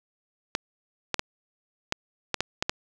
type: clicks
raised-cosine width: 0.2 ms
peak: -7 dBFS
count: 8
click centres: 0.551 / 1.143 / 1.194 / 1.924 / 2.343 / 2.406 / 2.625 / 2.695 s
effects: none